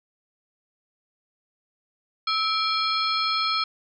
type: tone cluster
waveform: sine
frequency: 1304 / 2354 / 3301 / 4231 / 5220 Hz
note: E6 / D7 / G#7 / C8 / E8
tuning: -19 / +3 / -11 / +19 / -18 cents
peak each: -25 / -31 / -30 / -27 / -33 dBFS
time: 2.27-3.64 s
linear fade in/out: 5 ms
effects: none